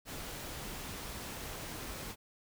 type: noise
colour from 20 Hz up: pink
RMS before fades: -43 dBFS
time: 0.05-2.16 s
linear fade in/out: 50 ms
effects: none